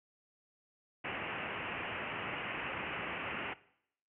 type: low-pass noise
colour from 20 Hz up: white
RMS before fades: -40 dBFS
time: 1.04-3.54 s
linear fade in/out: 10 ms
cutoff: 2900 Hz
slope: 96 dB/octave
effects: noise-tail reverb RT60 0.7 s tail -19 dB re dry + high-pass 80 Hz 12 dB/octave